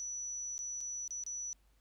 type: tone with dropouts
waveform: sine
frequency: 5920 Hz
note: F#8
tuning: in tune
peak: -38 dBFS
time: 0-1.53 s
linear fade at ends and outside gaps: 0 ms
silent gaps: 0.58-0.59 / 0.806-0.811 / 1.078-1.107 / 1.237-1.264 s
effects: added 50 Hz sine -66 dBFS peak until 1.8 s + pink hiss -75 dBFS RMS until 1.8 s